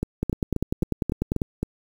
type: two click trains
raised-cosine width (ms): 3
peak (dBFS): -11 / -10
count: 7 / 13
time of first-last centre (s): 0.03-1.63 / 0.23-1.418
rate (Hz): 3.75 / 10.1
effects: 7-bit